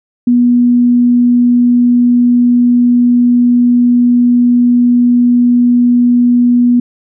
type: tone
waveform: sine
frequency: 243 Hz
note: B3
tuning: 28 cents flat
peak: -5 dBFS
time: 0.27-6.8 s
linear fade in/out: 5 ms
effects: none